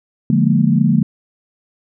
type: chord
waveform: sine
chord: Bb dominant seventh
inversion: first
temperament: just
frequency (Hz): 145.68 / 174.81 / 209.8 / 233.1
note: D3 / F3 / Ab3 / Bb3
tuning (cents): -14 / +2 / +18 / 0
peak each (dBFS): -16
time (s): 0.3-1.03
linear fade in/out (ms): 2
effects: none